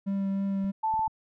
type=tone with vibrato; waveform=triangle; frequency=196 Hz; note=G3; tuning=in tune; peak=-24 dBFS; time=0.06-0.72 s; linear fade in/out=20 ms; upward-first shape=triangle; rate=3.2 Hz; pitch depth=12 cents each way
type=clicks; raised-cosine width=5 ms; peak=-33 dBFS; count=4; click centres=0.645 / 0.94 / 0.993 / 1.078 s
type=tone; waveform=sine; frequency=880 Hz; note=A5; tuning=in tune; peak=-24 dBFS; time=0.83-1.08 s; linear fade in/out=10 ms
effects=none